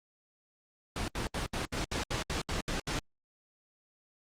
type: noise bursts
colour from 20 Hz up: pink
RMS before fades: -33 dBFS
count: 11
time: 0.96-2.99 s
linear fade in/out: 2 ms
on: 120 ms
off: 71 ms
effects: low-pass 7000 Hz 12 dB/octave + Opus 32 kbps